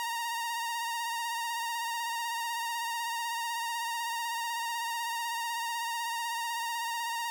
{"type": "tone with vibrato", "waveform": "sawtooth", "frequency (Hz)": 932.3, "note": "A#5", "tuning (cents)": 0, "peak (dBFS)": -28, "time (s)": [0, 7.3], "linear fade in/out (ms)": 0, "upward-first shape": "sine", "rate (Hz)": 16, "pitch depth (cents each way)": 36, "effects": []}